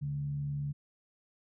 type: tone with frequency modulation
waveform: sine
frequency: 143.7 Hz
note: D3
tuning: 37 cents flat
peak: -32 dBFS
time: 0.01-0.73 s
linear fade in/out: 20 ms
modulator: 69 Hz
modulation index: 0.25
effects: none